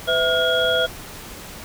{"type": "tone cluster", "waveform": "sine", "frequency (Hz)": [505, 655, 1425, 3320], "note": ["B4", "E5", "F6", "G#7"], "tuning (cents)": [39, -11, 34, -1], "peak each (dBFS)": -22, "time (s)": [0.07, 0.87], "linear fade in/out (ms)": 20, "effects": ["pink hiss -37 dBFS RMS until 1.64 s"]}